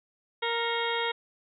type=harmonic tone with a mistuned harmonic; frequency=466.2 Hz; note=A#4; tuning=in tune; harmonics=1 / 2 / 3 / 4 / 5 / 6 / 7 / 8; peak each=-32 / -32 / -36 / -36 / -36 / -42 / -36 / -37 dBFS; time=0.42-1.12 s; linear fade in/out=10 ms; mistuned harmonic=5; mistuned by=-110 cents; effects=none